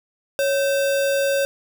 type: tone with sample-and-hold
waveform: sine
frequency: 554.4 Hz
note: C#5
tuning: in tune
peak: -17 dBFS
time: 0.39-1.45 s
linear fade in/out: 0 ms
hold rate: 2100 Hz
effects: none